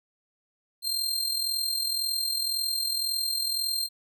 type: tone with amplitude modulation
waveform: sawtooth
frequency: 4177 Hz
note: C8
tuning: 4 cents flat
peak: -21 dBFS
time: 0.82-3.89 s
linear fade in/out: 50 ms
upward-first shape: sine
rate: 41.9 Hz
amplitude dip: 55%
effects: none